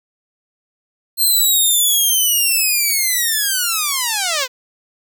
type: linear sweep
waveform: 5% pulse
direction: down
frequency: 4208 to 485.7 Hz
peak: -5 dBFS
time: 1.17-4.48 s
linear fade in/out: 50 ms
effects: none